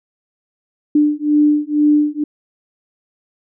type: beating tone pair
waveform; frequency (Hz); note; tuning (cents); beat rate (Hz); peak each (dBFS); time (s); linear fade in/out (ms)
sine; 296.4 / 298.5; D4 / D4; +16 / +28; 2.1; -14; 0.95-2.24; 5
effects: none